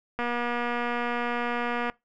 click train, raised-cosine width 0.5 ms, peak -15 dBFS, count 411, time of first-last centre 0.19-1.898 s, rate 240 Hz, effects noise-tail reverb RT60 0.2 s tail -23 dB re dry

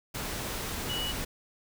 sine tone in noise, 2937 Hz, F#7, 13 cents flat, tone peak -32 dBFS, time 0.89-1.12 s, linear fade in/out 10 ms, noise pink, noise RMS -35 dBFS, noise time 0.14-1.25 s, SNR 0 dB, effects none

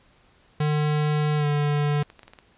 square tone with pitch glide, 150.4 to 146.8 Hz, D3 to D3, +42 to 0 cents, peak -21 dBFS, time 0.6-2.03 s, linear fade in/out 5 ms, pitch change -42 cents, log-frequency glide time 1.37-1.46 s
clicks, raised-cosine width 0.3 ms, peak -29 dBFS, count 11, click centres 1.638 / 1.769 / 1.916 / 1.958 / 2.034 / 2.101 / 2.193 / 2.232 / 2.28 / 2.335 / 2.388 s
effects pink hiss -59 dBFS RMS until 2.57 s + resampled to 8000 Hz

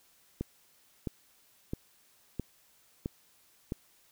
click train, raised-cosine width 3 ms, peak -20 dBFS, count 6, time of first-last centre 0.41-3.721 s, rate 1.51 Hz, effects white hiss -65 dBFS RMS until 4.11 s

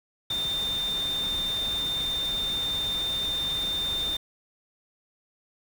sine tone in noise, 3608 Hz, A7, 43 cents sharp, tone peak -26 dBFS, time 0.3-4.17 s, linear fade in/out 5 ms, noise pink, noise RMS -38 dBFS, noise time 0.3-4.17 s, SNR +9 dB, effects none

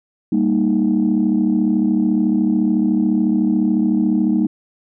sine chord, Eb major, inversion first, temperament equal with one note detuned, 199.19 / 233.1 / 311.1 Hz, G3 / Bb3 / Eb4, +28 / 0 / 0 cents, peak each -17 dBFS, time 0.32-4.47 s, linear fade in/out 5 ms, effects tanh soft clip ceiling -7 dBFS

